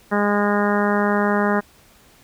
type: harmonic tone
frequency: 205.2 Hz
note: G#3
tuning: 21 cents flat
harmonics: 1 / 2 / 3 / 4 / 5 / 6 / 7 / 8 / 9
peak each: -20 / -23 / -25 / -26 / -27 / -28 / -28 / -29 / -30 dBFS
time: 0.11-1.61 s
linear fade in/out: 20 ms
effects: pink hiss -52 dBFS RMS until 2.23 s